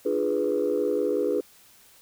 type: chord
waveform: sine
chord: D diminished seventh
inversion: none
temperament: equal with one note detuned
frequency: 298.3 / 349.2 / 415.3 / 493.9 Hz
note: D4 / F4 / Ab4 / Cb5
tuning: +27 / 0 / 0 / 0 cents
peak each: -29 / -30 / -25 / -26 dBFS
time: 0.05-1.41 s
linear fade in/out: 10 ms
effects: tanh soft clip ceiling -15 dBFS + white hiss -55 dBFS RMS until 2.01 s